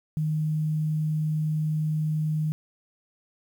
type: tone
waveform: sine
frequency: 154.8 Hz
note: D#3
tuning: 9 cents flat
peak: -23 dBFS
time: 0.17-2.52 s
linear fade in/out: 0 ms
effects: 9-bit